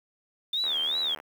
sine tone with vibrato, 3520 Hz, A7, in tune, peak -25 dBFS, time 0.53-1.15 s, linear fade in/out 5 ms, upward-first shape sine, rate 2.7 Hz, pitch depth 200 cents each way
click train, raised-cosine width 0.5 ms, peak -26 dBFS, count 44, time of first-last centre 0.64-1.201 s, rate 76.7 Hz
effects high-pass 300 Hz 12 dB/octave + 8-bit

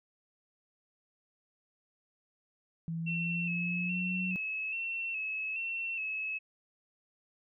sine tone with pitch glide, 164.81 to 183.93 Hz, E3 to F#3, 0 to -10 cents, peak -33 dBFS, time 2.88-4.36 s, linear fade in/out 0 ms, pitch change +190 cents, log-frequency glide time 3.01-4.2 s
sine tone with vibrato, 2644 Hz, E7, 5 cents sharp, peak -33 dBFS, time 3.06-6.39 s, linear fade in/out 20 ms, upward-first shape square, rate 1.2 Hz, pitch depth 40 cents each way
effects none

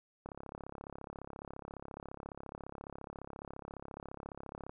click train, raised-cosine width 1 ms, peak -30 dBFS, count 154, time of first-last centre 0.26-4.695 s, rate 34.5 Hz, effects none

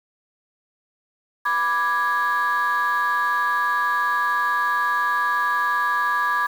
sine chord, G# diminished, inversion first, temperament equal, 987.8 / 1174.7 / 1661.2 Hz, B5 / D6 / G#6, 0 / 0 / 0 cents, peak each -23 / -21 / -21 dBFS, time 1.45-6.47 s, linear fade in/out 10 ms, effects tanh soft clip ceiling -14 dBFS + 7-bit

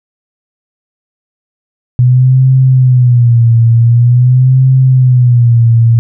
sine tone with vibrato, 123.1 Hz, B2, 5 cents flat, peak -3 dBFS, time 1.99-5.99 s, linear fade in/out 0 ms, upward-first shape sine, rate 0.46 Hz, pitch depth 110 cents each way, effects none

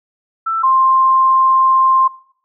sine tone pair in turn, 1330 / 1052.6 Hz, E6 / C6, +15 / +10 cents, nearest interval major third, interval 405 cents, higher first, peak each -15 / -9 dBFS, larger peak second, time 0.46-0.63 / 0.63-2.08 s, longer second, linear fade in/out 10 ms, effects noise-tail reverb RT60 0.6 s tail -19 dB re dry

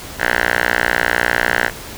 5% pulse tone with band-pass filter, 60 Hz, B1, 49 cents flat, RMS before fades -17 dBFS, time 0.18-1.71 s, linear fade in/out 50 ms, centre 1600 Hz, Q 2.7, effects pink hiss -32 dBFS RMS until 1.97 s

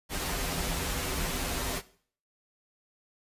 pink noise with comb filter, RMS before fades -32 dBFS, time 0.09-1.82 s, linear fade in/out 50 ms, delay 9.2 ms, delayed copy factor -0.75, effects noise-tail reverb RT60 0.5 s tail -17 dB re dry + resampled to 32000 Hz

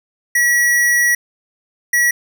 square tone bursts at uneven times, 1928 Hz, B6, 42 cents flat, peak -12 dBFS, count 2, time 0.35-1.15 / 1.93-2.11 s, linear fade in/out 5 ms, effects none

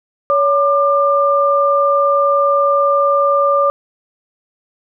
sine tone pair together, 564 / 1195.1 Hz, C#5 / D6, +30 / +30 cents, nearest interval octave + minor second, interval 1300 cents, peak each -13 dBFS, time 0.3-3.7 s, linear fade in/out 0 ms, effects none

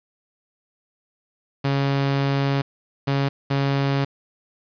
sawtooth tone bursts at uneven times, 138.59 Hz, C#3, in tune, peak -15 dBFS, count 3, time 1.64-2.62 / 3.07-3.29 / 3.5-4.05 s, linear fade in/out 10 ms, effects resampled to 11025 Hz + 7-bit

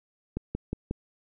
click train, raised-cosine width 3 ms, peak -17 dBFS, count 4, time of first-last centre 0.37-0.911 s, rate 5.55 Hz, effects none

